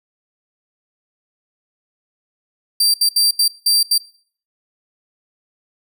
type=tone bursts at uneven times; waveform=sawtooth; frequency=4699 Hz; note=D8; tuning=in tune; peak=-9 dBFS; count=6; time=2.8-2.94 / 3.01-3.09 / 3.16-3.31 / 3.39-3.48 / 3.66-3.83 / 3.91-3.98 s; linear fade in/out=5 ms; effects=noise-tail reverb RT60 0.5 s tail -21 dB re dry